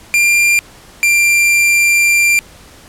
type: tone pair in turn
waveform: 45% pulse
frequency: 2388 / 2374 Hz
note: D7 / D7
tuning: +28 / +18 cents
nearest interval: unison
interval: 10 cents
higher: first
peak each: -8 dBFS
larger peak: neither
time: 0.14-0.59 / 1.03-2.39 s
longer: second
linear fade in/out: 0 ms
effects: pink hiss -40 dBFS RMS until 2.88 s + low-pass 12000 Hz 12 dB/octave